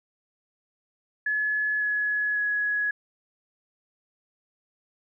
sine tone with pitch steps, 1706 / 1692.3 / 1678.6 Hz, G#6 / G#6 / G#6, +46 / +32 / +18 cents, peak -23 dBFS, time 1.26-2.91 s, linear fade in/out 5 ms, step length 550 ms, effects none

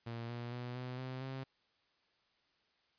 sawtooth tone with pitch steps, 116.54 / 119.61 / 122.76 / 125.99 / 129.31 / 132.71 Hz, A#2 / A#2 / B2 / B2 / C3 / C3, 0 / +45 / -10 / +35 / -20 / +25 cents, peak -37 dBFS, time 0.06-1.44 s, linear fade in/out 10 ms, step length 230 ms, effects white hiss -75 dBFS RMS until 2.98 s + resampled to 11025 Hz

